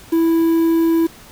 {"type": "tone with quantisation", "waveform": "triangle", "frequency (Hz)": 329.6, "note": "E4", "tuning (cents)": 0, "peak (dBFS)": -10, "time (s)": [0.12, 1.07], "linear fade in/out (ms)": 10, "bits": 6, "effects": ["pink hiss -42 dBFS RMS until 1.31 s"]}